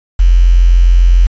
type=tone with quantisation; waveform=sine; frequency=43.65 Hz; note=F1; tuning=in tune; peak=-3 dBFS; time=0.19-1.27 s; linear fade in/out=10 ms; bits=5; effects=resampled to 16000 Hz